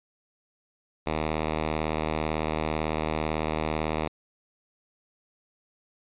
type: tone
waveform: 5% pulse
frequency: 78 Hz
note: D#2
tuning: 5 cents sharp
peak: -15 dBFS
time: 1.06-4.08 s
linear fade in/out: 10 ms
effects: resampled to 8000 Hz